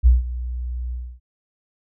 sine tone with ADSR envelope, 61.2 Hz, B1, 15 cents flat, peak -7 dBFS, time 0.03-1.2 s, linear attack 34 ms, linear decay 160 ms, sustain -17 dB, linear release 280 ms, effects none

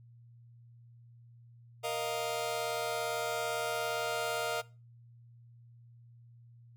sawtooth chord, Bb suspended fourth, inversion none, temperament just, 466.2 / 621.6 / 699.2 Hz, Bb4 / Eb5 / F5, 0 / -2 / +2 cents, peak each -33 dBFS, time 1.83-4.62 s, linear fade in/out 20 ms, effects noise-tail reverb RT60 0.3 s tail -20 dB re dry + added 118 Hz sine -54 dBFS peak until 6.76 s

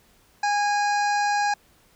harmonic tone, 822 Hz, G#5, 18 cents flat, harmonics 1 / 2 / 3 / 5 / 6 / 7 / 8 / 9, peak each -21 / -27 / -35 / -37 / -38 / -39 / -44 / -43 dBFS, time 0.43-1.54 s, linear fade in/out 5 ms, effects pink hiss -59 dBFS RMS until 1.95 s

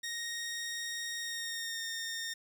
15% pulse tone with pitch glide, 1865 to 1831.9 Hz, A#6 to A#6, 0 to -31 cents, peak -30 dBFS, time 0.03-2.34 s, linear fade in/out 10 ms, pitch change -31 cents, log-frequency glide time 1.19-1.83 s, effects 10-bit

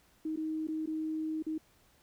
sine tone with dropouts, 314.3 Hz, D#4, 18 cents sharp, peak -32 dBFS, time 0.25-1.58 s, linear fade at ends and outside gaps 5 ms, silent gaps 0.361-0.372 / 0.672-0.684 / 0.86-0.873 / 1.425-1.465 s, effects pink hiss -66 dBFS RMS until 2.02 s

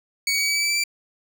20% pulse tone with pitch steps, 2241 / 2255 / 2270 / 2284 / 2299 / 2313 / 2328 / 2343 Hz, C#7 / C#7 / C#7 / D7 / D7 / D7 / D7 / D7, +18 / +29 / +41 / -49 / -37 / -27 / -16 / -5 cents, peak -15 dBFS, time 0.27-0.838 s, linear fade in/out 2 ms, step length 71 ms, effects none

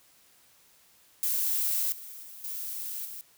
violet noise with level steps, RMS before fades -28 / -44 / -46 / -36 / -41 dBFS, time 1.23-3.21 s, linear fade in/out 0 ms, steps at 1.92 / 2.23 / 2.44 / 3.05 s, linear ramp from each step 2 ms, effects white hiss -61 dBFS RMS until 3.37 s

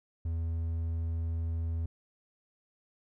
triangle tone, 82.41 Hz, E2, in tune, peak -28 dBFS, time 0.25-1.86 s, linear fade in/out 5 ms, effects none

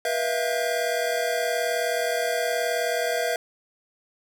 square tone cluster, 484.5 / 651 / 690 / 1592 Hz, B4 / E5 / F5 / G6, -33 / -22 / -21 / +26 cents, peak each -29 / -28 / -30 / -33 dBFS, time 0.05-3.36 s, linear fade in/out 2 ms, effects none

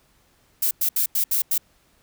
violet noise bursts at uneven times, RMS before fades -21 dBFS, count 6, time 0.62-0.71 / 0.81-0.89 / 0.96-1.06 / 1.15-1.24 / 1.31-1.42 / 1.51-1.58 s, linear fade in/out 5 ms, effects pink hiss -61 dBFS RMS until 2.02 s

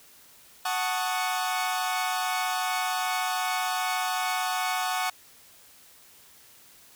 sawtooth chord, D# half-diminished seventh, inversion first, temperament equal, 740 / 880 / 1108.7 / 1244.5 Hz, F#5 / A5 / C#6 / D#6, 0 / 0 / 0 / 0 cents, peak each -25 / -30 / -29 / -31 dBFS, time 0.65-5.1 s, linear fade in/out 5 ms, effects white hiss -54 dBFS RMS until 6.95 s

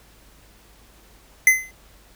square tone with exponential decay, 2047 Hz, C7, 38 cents flat, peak -8 dBFS, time 1.47-1.71 s, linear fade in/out 2 ms, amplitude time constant 52 ms, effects added 50 Hz sine -53 dBFS peak until 2.15 s + pink hiss -53 dBFS RMS until 2.15 s

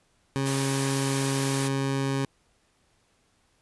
20% pulse tone, 136.3 Hz, C#3, 29 cents flat, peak -20 dBFS, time 0.36-2.25 s, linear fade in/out 0 ms
white high-pass noise, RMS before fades -32 dBFS, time 0.45-1.69 s, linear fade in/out 20 ms, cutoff 290 Hz, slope 24 dB/octave
effects pink hiss -67 dBFS RMS until 3.61 s + resampled to 24000 Hz

